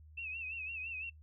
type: tone with vibrato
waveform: sine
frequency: 2623 Hz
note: E7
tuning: 9 cents flat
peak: -39 dBFS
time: 0.17-1.1 s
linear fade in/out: 10 ms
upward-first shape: sine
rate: 5.9 Hz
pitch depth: 84 cents each way
effects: noise-tail reverb RT60 0.1 s tail -20 dB re dry + added 77 Hz sine -54 dBFS peak until 1.22 s